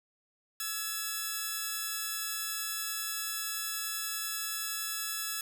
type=tone pair together; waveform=5% pulse; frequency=1318.5 / 1696.7 Hz; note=E6 / G#6; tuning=0 / +37 cents; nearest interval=major third; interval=437 cents; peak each=-25 dBFS; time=0.6-5.41 s; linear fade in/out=2 ms; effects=none